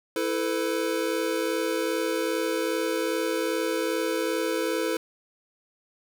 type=chord; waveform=square; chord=E suspended fourth; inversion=none; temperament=equal with one note detuned; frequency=329.6 / 440 / 502.5 Hz; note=E4 / A4 / B4; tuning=0 / 0 / +30 cents; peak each=-30 dBFS; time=0.16-4.97 s; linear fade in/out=2 ms; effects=none

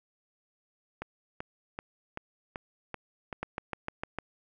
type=two click trains; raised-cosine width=0.5 ms; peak=-21 / -18 dBFS; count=7 / 6; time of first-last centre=1.02-3.328 / 3.43-4.186 s; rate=2.6 / 6.61 Hz; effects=none

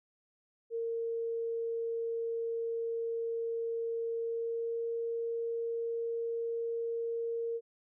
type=tone with pitch glide; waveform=sine; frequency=460 to 462.7 Hz; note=A#4 to A#4; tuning=-23 to -13 cents; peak=-32 dBFS; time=0.7-7.61 s; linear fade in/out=50 ms; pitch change=+10 cents; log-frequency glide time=4.19-4.86 s; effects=none

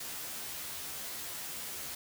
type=noise with comb filter; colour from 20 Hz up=white; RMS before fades=-41 dBFS; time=0-1.95 s; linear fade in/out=5 ms; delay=13 ms; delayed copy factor=+0.85; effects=none

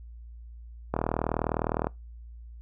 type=click train; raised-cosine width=1 ms; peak=-12 dBFS; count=38; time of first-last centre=0.94-1.87 s; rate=39.8 Hz; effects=noise-tail reverb RT60 0.2 s tail -23 dB re dry + added 58 Hz sine -42 dBFS peak until 2.61 s

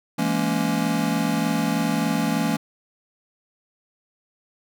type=chord; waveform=square; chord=A# half-diminished seventh; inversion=second; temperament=just; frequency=167.82 / 209.8 / 233.1 / 279.7 Hz; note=E3 / G#3 / A#3 / C#4; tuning=+31 / +18 / 0 / +16 cents; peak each=-27 dBFS; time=0.18-2.57 s; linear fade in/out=10 ms; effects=none

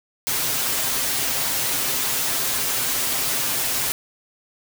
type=noise with comb filter; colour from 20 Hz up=white; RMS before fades=-23 dBFS; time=0.27-3.92 s; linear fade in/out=0 ms; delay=7.6 ms; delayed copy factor=+0.65; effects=none

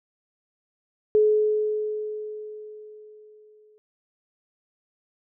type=tone with exponential decay; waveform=sine; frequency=426.3 Hz; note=G#4; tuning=45 cents sharp; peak=-14 dBFS; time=1.15-3.78 s; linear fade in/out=0 ms; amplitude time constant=570 ms; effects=none

